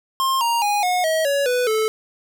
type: tone with pitch steps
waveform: square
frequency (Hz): 1062 / 935.3 / 823.7 / 725.4 / 638.8 / 562.6 / 495.4 / 436.3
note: C6 / A#5 / G#5 / F#5 / D#5 / C#5 / B4 / A4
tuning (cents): +25 / +6 / -14 / -34 / +45 / +26 / +5 / -15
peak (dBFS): -18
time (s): 0.2-1.88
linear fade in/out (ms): 0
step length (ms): 210
effects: none